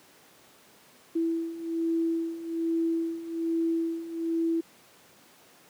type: beating tone pair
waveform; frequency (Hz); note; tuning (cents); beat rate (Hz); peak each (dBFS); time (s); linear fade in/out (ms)
sine; 329.6 / 330.8; E4 / E4; 0 / +6; 1.2; -31 / -27; 1.15-4.61; 10
effects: pink hiss -56 dBFS RMS until 5.69 s + high-pass 200 Hz 12 dB/octave